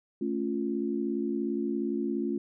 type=chord; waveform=sine; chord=A augmented; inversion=none; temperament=equal; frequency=220 / 277.2 / 349.2 Hz; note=A3 / C#4 / E#4; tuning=0 / 0 / 0 cents; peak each=-32 dBFS; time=0.21-2.38 s; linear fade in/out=5 ms; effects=none